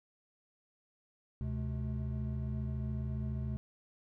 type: tone cluster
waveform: triangle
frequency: 72.2 / 126.7 / 213.6 Hz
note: D2 / B2 / G#3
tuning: -29 / +45 / +49 cents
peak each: -36 / -35 / -40 dBFS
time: 1.41-3.57 s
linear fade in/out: 0 ms
effects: none